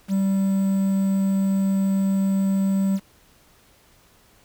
triangle tone with quantisation, 194.4 Hz, G3, 14 cents flat, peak -16 dBFS, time 0.08-3 s, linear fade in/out 50 ms, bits 7, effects pink hiss -56 dBFS RMS until 4.44 s

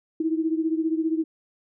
sine beating tone pair, 317.9 / 332.9 Hz, D#4 / E4, +37 / +17 cents, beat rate 15 Hz, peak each -23 / -27 dBFS, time 0.2-1.24 s, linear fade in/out 5 ms, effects none

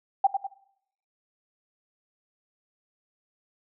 sine tone with echo, 784 Hz, G5, in tune, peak -15 dBFS, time 0.24-0.27 s, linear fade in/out 5 ms, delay 100 ms, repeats 2, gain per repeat -7 dB, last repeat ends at 0.47 s, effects noise-tail reverb RT60 0.7 s tail -18 dB re dry

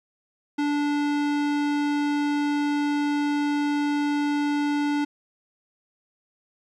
square tone with low-pass filter, 291.4 Hz, D4, 13 cents flat, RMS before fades -24 dBFS, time 0.58-5.05 s, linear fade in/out 10 ms, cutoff 5100 Hz, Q 0.5, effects 11-bit

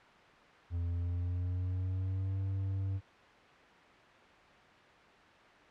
triangle tone with pitch glide, 86 to 96.53 Hz, F2 to G2, -26 to -26 cents, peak -30 dBFS, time 0.7-3.01 s, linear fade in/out 50 ms, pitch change +200 cents, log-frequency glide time 0.88-2.38 s, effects white hiss -57 dBFS RMS until 5.7 s + low-pass 2000 Hz 12 dB/octave

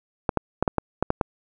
clicks, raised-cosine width 1 ms, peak -6 dBFS, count 8, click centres 0.292 / 0.373 / 0.626 / 0.678 / 0.783 / 1.026 / 1.104 / 1.212 s, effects none

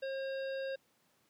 harmonic tone with a mistuned harmonic, 537 Hz, C5, 45 cents sharp, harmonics 1 / 3 / 5 / 7 / 9, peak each -36 / -46 / -53 / -54 / -57 dBFS, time 0.02-0.76 s, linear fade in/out 10 ms, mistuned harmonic 5, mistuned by +32 cents, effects pink hiss -72 dBFS RMS until 1.29 s + high-pass 150 Hz 12 dB/octave

